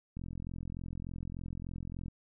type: click train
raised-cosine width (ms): 5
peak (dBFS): -29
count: 84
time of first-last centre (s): 0.17-2.082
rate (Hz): 43.4
effects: none